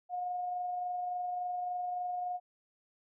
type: tone with amplitude modulation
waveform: sine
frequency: 719 Hz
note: F#5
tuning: 50 cents flat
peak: -32 dBFS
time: 0.09-2.4 s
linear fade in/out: 50 ms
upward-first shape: sine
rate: 23.5 Hz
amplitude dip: 25%
effects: none